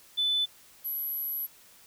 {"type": "tone pair in turn", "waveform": "sine", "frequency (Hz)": [3500, 11773], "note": ["A7", "F#9"], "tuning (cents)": [-10, -10], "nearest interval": "octave + major sixth", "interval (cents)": 2100, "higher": "second", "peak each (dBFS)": [-23, -30], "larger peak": "first", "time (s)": [[0.17, 0.46], [0.84, 1.47]], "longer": "second", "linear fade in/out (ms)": 20, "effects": ["tanh soft clip ceiling -19 dBFS", "white hiss -56 dBFS RMS until 1.86 s"]}